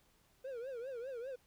triangle tone with vibrato, 501 Hz, B4, 25 cents sharp, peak -39 dBFS, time 0.44-1.36 s, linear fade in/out 10 ms, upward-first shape triangle, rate 5 Hz, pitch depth 190 cents each way, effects pink hiss -71 dBFS RMS until 1.46 s

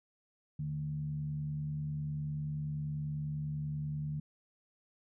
sine tone with frequency modulation, 149.8 Hz, D3, 35 cents sharp, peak -34 dBFS, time 0.59-4.2 s, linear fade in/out 5 ms, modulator 70.2 Hz, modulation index 0.41, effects none

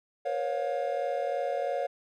triangle tone cluster, 473 / 513 / 556 / 710 Hz, A#4 / C5 / C#5 / F5, +25 / -34 / +5 / +28 cents, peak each -34 / -36 / -29 / -31 dBFS, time 0.25-1.87 s, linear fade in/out 10 ms, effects none

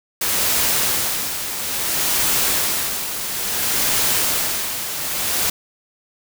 white noise with tremolo, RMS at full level -18 dBFS, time 0.21-5.5 s, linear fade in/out 5 ms, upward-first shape sine, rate 0.59 Hz, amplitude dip 60%, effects none

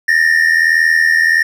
triangle tone pair together, 1783.3 / 1864.7 Hz, A6 / A#6, +23 / 0 cents, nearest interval minor second, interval 77 cents, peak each -10 dBFS, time 0.08-1.43 s, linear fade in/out 5 ms, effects none

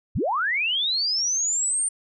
sine linear sweep, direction up, 40.14 to 9020 Hz, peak -21 dBFS, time 0.15-1.89 s, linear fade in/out 10 ms, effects none

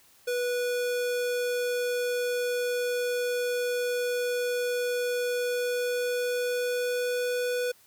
square tone with pitch glide, 490 to 492.8 Hz, B4 to B4, -14 to -4 cents, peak -27 dBFS, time 0.27-7.72 s, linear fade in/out 10 ms, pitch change +10 cents, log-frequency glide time 5.37-7.34 s, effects white hiss -59 dBFS RMS until 7.86 s

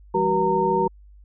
sine tone cluster, 169.3 / 202.3 / 379.2 / 481 / 919 Hz, E3 / G#3 / F#4 / B4 / A#5, +46 / -45 / +43 / -46 / -25 cents, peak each -30 / -29 / -22 / -26 / -21 dBFS, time 0.14-0.88 s, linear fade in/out 10 ms, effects added 50 Hz sine -45 dBFS peak until 1.24 s

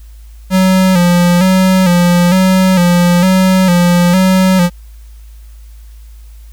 square tone with vibrato, 181.3 Hz, F#3, 35 cents flat, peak -7 dBFS, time 0.5-4.7 s, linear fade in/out 50 ms, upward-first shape square, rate 1.1 Hz, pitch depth 57 cents each way, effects added 54 Hz sine -31 dBFS peak until 6.52 s + white hiss -50 dBFS RMS until 6.52 s

